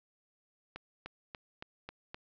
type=accelerating click train; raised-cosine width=0.3 ms; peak=-26 dBFS; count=6; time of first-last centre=0.76-2.145 s; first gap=300 ms; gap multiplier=0.96; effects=low-pass 5000 Hz 12 dB/octave